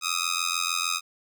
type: tone with amplitude modulation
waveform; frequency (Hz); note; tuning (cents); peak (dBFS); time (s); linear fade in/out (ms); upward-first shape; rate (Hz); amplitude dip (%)
10% pulse; 1257; D#6; +17; -13; 0.01-1.01; 50; sine; 86.6; 95
effects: none